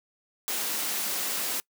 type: high-pass noise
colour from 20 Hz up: white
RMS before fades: -30 dBFS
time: 0.48-1.6 s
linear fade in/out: 0 ms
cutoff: 170 Hz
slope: 96 dB/octave
effects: noise-tail reverb RT60 0.1 s tail -25 dB re dry